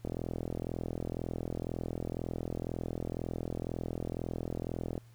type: click train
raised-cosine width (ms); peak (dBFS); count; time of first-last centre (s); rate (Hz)
2; -22; 208; 0.05-4.979; 42
effects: added 116 Hz sine -54 dBFS peak until 5.14 s + pink hiss -66 dBFS RMS until 5.14 s